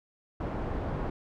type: low-pass noise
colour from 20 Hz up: pink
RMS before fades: -33 dBFS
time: 0.4-1.1 s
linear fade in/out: 5 ms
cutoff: 950 Hz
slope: 12 dB/octave
effects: none